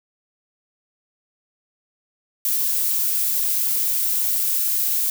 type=noise; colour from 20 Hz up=violet; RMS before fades=-21 dBFS; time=2.45-5.1 s; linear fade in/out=2 ms; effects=none